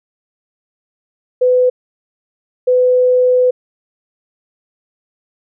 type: tone bursts at uneven times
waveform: sine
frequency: 502 Hz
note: B4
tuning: 28 cents sharp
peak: -8 dBFS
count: 2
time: 1.41-1.7 / 2.67-3.51 s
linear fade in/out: 10 ms
effects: none